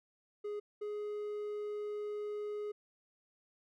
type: tone pair in turn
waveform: triangle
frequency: 415.3 / 417.6 Hz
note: G#4 / G#4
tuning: 0 / +10 cents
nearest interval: unison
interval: 10 cents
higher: second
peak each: -35 / -35 dBFS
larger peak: neither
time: 0.44-0.6 / 0.81-2.72 s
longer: second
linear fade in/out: 10 ms
effects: none